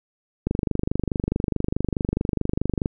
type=click train; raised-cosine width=3 ms; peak=-9 dBFS; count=60; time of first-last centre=0.47-2.859 s; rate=24.7 Hz; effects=none